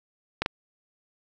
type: clicks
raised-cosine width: 0.3 ms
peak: -9 dBFS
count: 2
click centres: 0.42 / 0.461 s
effects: none